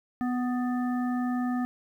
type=harmonic tone with a mistuned harmonic; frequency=247.9 Hz; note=B3; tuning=7 cents sharp; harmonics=1 / 3 / 5 / 7; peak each=-26 / -36 / -40 / -43 dBFS; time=0.21-1.65 s; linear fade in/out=0 ms; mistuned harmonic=7; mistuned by=+31 cents; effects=10-bit